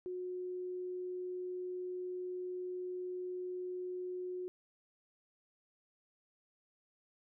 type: tone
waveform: sine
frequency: 363.6 Hz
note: F#4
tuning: 30 cents flat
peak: -38 dBFS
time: 0.06-4.48 s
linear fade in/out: 0 ms
effects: none